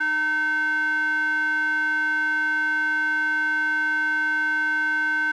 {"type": "tone with band-pass filter", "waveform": "square", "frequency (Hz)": 307.4, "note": "D#4", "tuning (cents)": -21, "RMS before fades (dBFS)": -23, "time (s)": [0, 5.32], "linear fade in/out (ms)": 10, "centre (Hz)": 1500, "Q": 7.5, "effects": []}